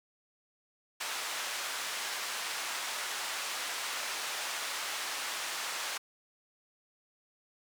pink band-pass noise, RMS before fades -37 dBFS, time 1-5.98 s, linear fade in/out 10 ms, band 1000 to 9200 Hz, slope 12 dB/octave, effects none

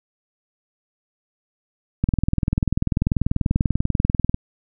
click train, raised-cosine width 5 ms, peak -6 dBFS, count 48, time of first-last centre 2.04-4.344 s, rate 20.4 Hz, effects none

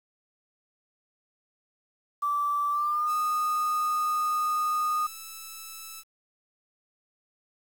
sine tone with pitch glide, 1163 to 1232.2 Hz, D6 to D#6, -17 to -17 cents, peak -24 dBFS, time 2.22-5.07 s, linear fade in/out 10 ms, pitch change +100 cents, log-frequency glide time 2.7-3.15 s
5% pulse tone, 1313 Hz, E6, 7 cents flat, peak -28 dBFS, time 3.06-6.04 s, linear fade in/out 50 ms
effects 8-bit

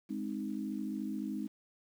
sine chord, Ab major, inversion none, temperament equal, 207.7 / 261.6 / 311.1 Hz, Ab3 / C4 / Eb4, 0 / 0 / 0 cents, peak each -38 / -40 / -40 dBFS, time 0.09-1.48 s, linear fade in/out 20 ms, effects 10-bit

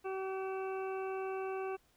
harmonic tone, 382 Hz, G4, 45 cents flat, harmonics 1 / 2 / 3 / 4 / 6 / 7, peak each -37 / -43 / -47 / -51 / -56 / -52 dBFS, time 0.04-1.77 s, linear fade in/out 20 ms, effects pink hiss -71 dBFS RMS until 1.96 s

